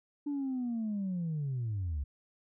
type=linear sweep; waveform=sine; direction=down; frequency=293.7 to 65.8 Hz; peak=-30 dBFS; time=0.26-2.04 s; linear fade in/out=10 ms; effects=tanh soft clip ceiling -29 dBFS